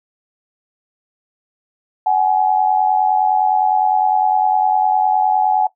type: tone pair together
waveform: sine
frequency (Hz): 752.2 / 842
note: F#5 / G#5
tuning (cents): +28 / +24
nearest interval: major second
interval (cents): 196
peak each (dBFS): -15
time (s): 2.06-5.67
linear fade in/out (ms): 5
effects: noise-tail reverb RT60 0.1 s tail -17 dB re dry

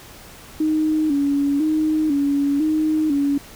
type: tone with vibrato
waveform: sine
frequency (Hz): 296.5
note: D4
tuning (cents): +17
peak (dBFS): -16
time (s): 0.6-3.38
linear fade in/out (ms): 5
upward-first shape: square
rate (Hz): 1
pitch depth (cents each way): 81
effects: pink hiss -42 dBFS RMS until 3.55 s

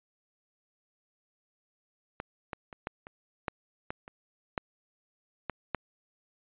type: clicks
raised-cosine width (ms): 0.5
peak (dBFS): -20 / -20 / -29 / -18 / -29 / -15 / -19 / -30 / -14 / -17 / -14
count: 11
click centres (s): 2.201 / 2.532 / 2.728 / 2.871 / 3.069 / 3.482 / 3.905 / 4.079 / 4.578 / 5.497 / 5.747
effects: resampled to 8000 Hz

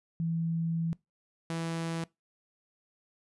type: tone pair in turn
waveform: sine / sawtooth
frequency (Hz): 165.2 / 165.2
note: E3 / E3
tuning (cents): +4 / +4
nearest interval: unison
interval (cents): 0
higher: neither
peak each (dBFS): -28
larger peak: neither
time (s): 0.2-0.93 / 1.5-2.04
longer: first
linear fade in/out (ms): 0
effects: noise-tail reverb RT60 0.2 s tail -22 dB re dry + resampled to 24000 Hz

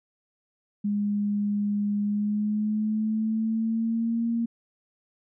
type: tone with pitch glide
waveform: sine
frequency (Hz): 205.4 to 231.9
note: G#3 to A#3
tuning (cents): -19 to -9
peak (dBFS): -23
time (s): 0.84-4.46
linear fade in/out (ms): 10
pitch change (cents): +210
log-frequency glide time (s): 2.02-4.27
effects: none

